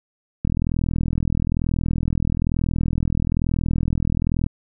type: click train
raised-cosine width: 5 ms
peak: -9 dBFS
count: 166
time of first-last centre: 0.45-4.465 s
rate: 41.1 Hz
effects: none